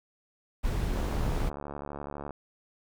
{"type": "noise", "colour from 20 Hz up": "brown", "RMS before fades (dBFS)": -29, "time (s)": [0.63, 1.5], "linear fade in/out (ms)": 20}
{"type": "click train", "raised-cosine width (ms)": 1, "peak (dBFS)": -24, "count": 98, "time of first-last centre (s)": [0.96, 2.307], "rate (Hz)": 72}
{"effects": []}